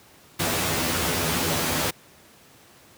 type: noise with comb filter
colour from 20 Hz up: pink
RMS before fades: -24 dBFS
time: 0.39-1.91 s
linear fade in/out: 10 ms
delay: 12 ms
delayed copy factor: +1
effects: pink hiss -52 dBFS RMS until 2.97 s + high-pass 100 Hz 12 dB/octave